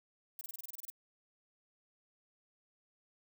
violet noise bursts, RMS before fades -44 dBFS, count 11, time 0.39-0.901 s, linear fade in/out 2 ms, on 21 ms, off 28 ms, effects none

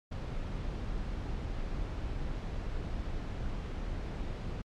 brown noise with ADSR envelope, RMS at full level -31 dBFS, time 0.11-4.62 s, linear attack 19 ms, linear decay 3 ms, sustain -5 dB, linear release 10 ms, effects low-pass 5000 Hz 12 dB/octave + MP3 96 kbps

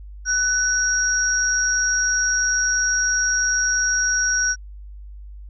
sine tone pair together, 1497 / 5657 Hz, F#6 / F8, +20 / +21 cents, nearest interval octave + major seventh, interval 2301 cents, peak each -20 dBFS, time 0.25-4.56 s, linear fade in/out 50 ms, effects added 50 Hz sine -35 dBFS peak until 5.49 s

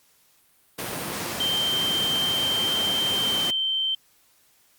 pink high-pass noise, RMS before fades -31 dBFS, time 0.78-3.51 s, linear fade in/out 10 ms, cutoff 140 Hz, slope 12 dB/octave
sine tone with pitch glide, 3136 to 3113 Hz, G7 to G7, 0 to -13 cents, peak -22 dBFS, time 1.4-3.95 s, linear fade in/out 5 ms, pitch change -13 cents, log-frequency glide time 3.16-3.46 s
effects white hiss -61 dBFS RMS until 4.78 s + Opus 48 kbps

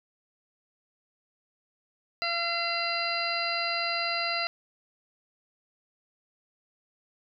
harmonic tone, 683 Hz, F5, 39 cents flat, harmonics 1 / 2 / 3 / 4 / 6 / 7, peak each -34 / -34 / -34 / -34 / -34 / -34 dBFS, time 2.22-4.47 s, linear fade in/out 0 ms, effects none

